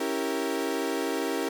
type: chord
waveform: 35% pulse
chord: C# diminished seventh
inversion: none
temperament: equal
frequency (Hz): 277.2 / 329.6 / 392 / 466.2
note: C#4 / E4 / G4 / Bb4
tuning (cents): 0 / 0 / 0 / 0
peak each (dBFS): -31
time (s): 0-1.49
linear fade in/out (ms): 5
effects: none